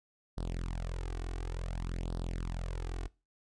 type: tone with flanger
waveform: sawtooth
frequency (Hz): 43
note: F1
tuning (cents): -26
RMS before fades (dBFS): -37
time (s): 0.37-3.08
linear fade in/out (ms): 10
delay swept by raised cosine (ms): 0.21 to 2.71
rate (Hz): 0.56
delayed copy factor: +0.85
effects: noise-tail reverb RT60 0.3 s tail -22 dB re dry + resampled to 22050 Hz